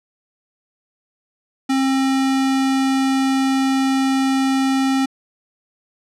square tone, 267.2 Hz, C4, 36 cents sharp, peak -16 dBFS, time 1.69-5.06 s, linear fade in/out 10 ms, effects low-pass 9000 Hz 12 dB/octave

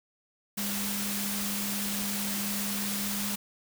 sine tone in noise, 202.7 Hz, G#3, 42 cents flat, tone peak -34 dBFS, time 0.57-3.36 s, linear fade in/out 10 ms, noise white, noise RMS -33 dBFS, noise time 0.57-3.36 s, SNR -4 dB, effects none

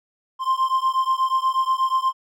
triangle beating tone pair, 1046.5 / 1054.8 Hz, C6 / C6, 0 / +14 cents, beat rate 8.3 Hz, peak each -19 / -20 dBFS, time 0.39-2.13 s, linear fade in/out 50 ms, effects none

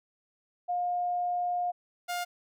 sine / sawtooth tone pair in turn, 711 / 707.1 Hz, F5 / F5, +31 / +21 cents, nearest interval unison, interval 10 cents, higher first, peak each -27 dBFS, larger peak neither, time 0.68-1.72 / 2.08-2.25 s, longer first, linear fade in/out 20 ms, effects none

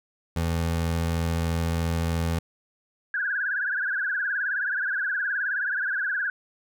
25% pulse tone, 83.1 Hz, E2, 15 cents sharp, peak -20 dBFS, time 0.36-2.39 s, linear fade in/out 5 ms
sine tone with vibrato, 1568 Hz, G6, in tune, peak -24 dBFS, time 3.14-6.3 s, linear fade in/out 2 ms, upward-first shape triangle, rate 19 Hz, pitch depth 160 cents each way
effects none

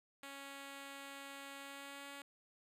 5% pulse tone with pitch glide, 277.2 to 280.6 Hz, C#4 to C#4, 0 to +21 cents, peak -37 dBFS, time 0.23-2.22 s, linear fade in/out 2 ms, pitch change +21 cents, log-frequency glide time 1.59-2.09 s, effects resampled to 32000 Hz

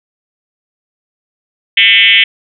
sine tone with frequency modulation, 2637 Hz, E7, in tune, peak -4 dBFS, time 1.77-2.24 s, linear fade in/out 5 ms, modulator 208 Hz, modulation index 3.3, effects none

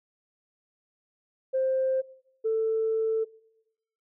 sine tone pair in turn, 525 / 443.9 Hz, C5 / A4, +6 / +15 cents, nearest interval minor third, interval 291 cents, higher first, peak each -22 dBFS, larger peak neither, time 1.53-2.02 / 2.44-3.25 s, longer second, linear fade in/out 20 ms, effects noise-tail reverb RT60 0.9 s tail -23 dB re dry + tanh soft clip ceiling -18 dBFS

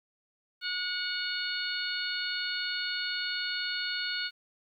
harmonic tone with a mistuned harmonic, 726 Hz, F#5, 33 cents flat, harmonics 2 / 3 / 4 / 5 / 6, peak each -35 / -40 / -38 / -40 / -35 dBFS, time 0.61-4.31 s, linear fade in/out 50 ms, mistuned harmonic 3, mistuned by +40 cents, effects 11-bit

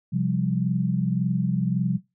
sine chord, C suspended fourth, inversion none, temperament just, 130.81 / 174.42 / 196.22 Hz, C3 / F3 / G3, 0 / -2 / +2 cents, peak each -26 / -24 / -27 dBFS, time 0.12-1.98 s, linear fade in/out 20 ms, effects noise-tail reverb RT60 0.2 s tail -17 dB re dry

